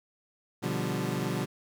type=chord; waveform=25% pulse; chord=G dominant seventh; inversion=first; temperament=equal; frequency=123.47 / 146.83 / 174.61 / 196 Hz; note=B2 / D3 / F3 / G3; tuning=0 / 0 / 0 / 0 cents; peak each=-31 dBFS; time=0.62-1.46 s; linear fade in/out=20 ms; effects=none